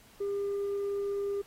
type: tone with tanh clipping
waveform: triangle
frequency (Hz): 401.4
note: G4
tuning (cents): +41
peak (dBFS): -30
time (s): 0.2-1.42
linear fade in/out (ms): 10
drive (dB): 6
effects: pink hiss -58 dBFS RMS until 1.46 s + AAC 48 kbps